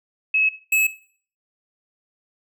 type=tone pair in turn; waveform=sine / square; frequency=2577 / 2587 Hz; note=E7 / E7; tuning=-40 / -33 cents; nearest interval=unison; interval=7 cents; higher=second; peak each=-16 dBFS; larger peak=neither; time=0.34-0.49 / 0.72-0.87 s; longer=neither; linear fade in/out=5 ms; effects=noise-tail reverb RT60 0.5 s tail -17 dB re dry